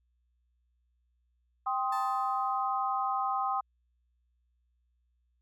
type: chord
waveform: sine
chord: C minor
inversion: second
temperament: just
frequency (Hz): 784.9 / 1046.5 / 1255.8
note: G5 / C6 / Eb6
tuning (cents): +2 / 0 / +16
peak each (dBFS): -31 / -33 / -32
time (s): 1.66-3.61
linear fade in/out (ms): 10
type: tone with exponential decay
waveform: 30% pulse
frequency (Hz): 880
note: A5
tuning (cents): 0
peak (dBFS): -36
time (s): 1.92-2.84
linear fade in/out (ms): 5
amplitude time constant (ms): 200
effects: added 60 Hz sine -70 dBFS peak until 5.41 s + MP3 96 kbps